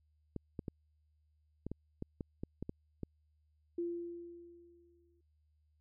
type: clicks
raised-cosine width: 3 ms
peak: -27 dBFS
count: 11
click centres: 0.363 / 0.592 / 0.682 / 1.666 / 1.716 / 2.024 / 2.208 / 2.435 / 2.626 / 2.694 / 3.033 s
type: tone with exponential decay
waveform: sine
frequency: 344 Hz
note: F4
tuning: 26 cents flat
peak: -33 dBFS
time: 3.78-5.21 s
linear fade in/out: 5 ms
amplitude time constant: 310 ms
effects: added 76 Hz sine -70 dBFS peak until 5.8 s